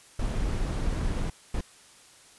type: noise bursts at uneven times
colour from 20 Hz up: brown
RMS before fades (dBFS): -28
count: 2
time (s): 0.19-1.3 / 1.54-1.61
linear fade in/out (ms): 5
effects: white hiss -54 dBFS RMS until 2.38 s + resampled to 24000 Hz